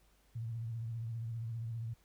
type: tone with vibrato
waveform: sine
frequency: 114.7 Hz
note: A#2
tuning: 28 cents flat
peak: -37 dBFS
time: 0.35-1.94 s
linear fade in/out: 10 ms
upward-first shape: triangle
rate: 15 Hz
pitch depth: 73 cents each way
effects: added 50 Hz sine -69 dBFS peak until 2.04 s + pink hiss -71 dBFS RMS until 2.04 s